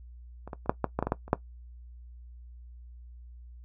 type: clicks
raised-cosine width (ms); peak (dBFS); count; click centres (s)
1; -27 / -22 / -30 / -8 / -11 / -13 / -13 / -15 / -11 / -30 / -7; 11; 0.476 / 0.532 / 0.66 / 0.695 / 0.843 / 0.99 / 1.026 / 1.07 / 1.121 / 1.28 / 1.331
effects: noise-tail reverb RT60 0.1 s tail -17 dB re dry + added 60 Hz sine -45 dBFS peak until 3.64 s